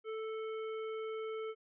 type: tone with hard clipping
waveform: triangle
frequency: 440 Hz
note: A4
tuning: in tune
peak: -40 dBFS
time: 0.04-1.55 s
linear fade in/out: 50 ms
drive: 18 dB
effects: resampled to 8000 Hz